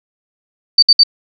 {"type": "tone bursts", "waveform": "sine", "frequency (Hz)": 4594, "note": "D8", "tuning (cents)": -39, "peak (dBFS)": -3, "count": 3, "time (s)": [0.78, 1.035], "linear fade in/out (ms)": 5, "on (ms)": 45, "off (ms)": 60, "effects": []}